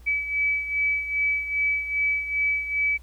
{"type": "beating tone pair", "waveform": "sine", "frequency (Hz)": [2292, 2294.5], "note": ["D7", "D7"], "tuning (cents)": [-43, -41], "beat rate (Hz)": 2.5, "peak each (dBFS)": [-23, -29], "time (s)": [0.06, 2.98], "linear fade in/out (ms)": 20, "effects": ["added 60 Hz sine -44 dBFS peak until 3.02 s", "pink hiss -59 dBFS RMS until 3.02 s"]}